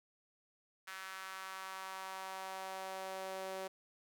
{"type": "tone with high-pass filter sweep", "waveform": "sawtooth", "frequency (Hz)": 190, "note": "F#3", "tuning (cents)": 46, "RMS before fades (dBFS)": -45, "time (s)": [0.87, 3.68], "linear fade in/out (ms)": 10, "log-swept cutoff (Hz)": [1500, 500], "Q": 2.1, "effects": []}